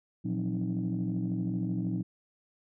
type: tone cluster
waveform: sine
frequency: 118.1 / 169.1 / 182 / 267.4 / 312.8 Hz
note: A#2 / E3 / F#3 / C4 / D#4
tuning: +23 / +44 / -28 / +38 / +9 cents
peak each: -34 / -38 / -31 / -37 / -36 dBFS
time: 0.24-2.03 s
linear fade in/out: 20 ms
effects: tanh soft clip ceiling -22 dBFS